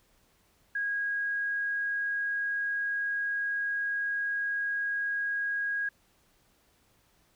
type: tone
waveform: sine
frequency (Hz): 1642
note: G#6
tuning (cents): -20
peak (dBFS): -28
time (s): 0.75-5.89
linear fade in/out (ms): 5
effects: pink hiss -67 dBFS RMS until 7.35 s